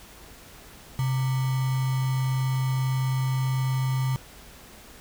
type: tone with sample-and-hold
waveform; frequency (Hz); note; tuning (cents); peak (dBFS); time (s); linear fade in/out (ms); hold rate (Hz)
sine; 130.81; C3; 0; -22; 0.99-4.16; 0; 1050
effects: added 50 Hz sine -53 dBFS peak until 5 s + pink hiss -48 dBFS RMS until 5 s